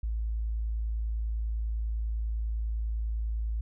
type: tone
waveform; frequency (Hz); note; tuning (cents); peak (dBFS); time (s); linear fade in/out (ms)
sine; 55; A1; 0; -28; 0.03-3.61; 5
effects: none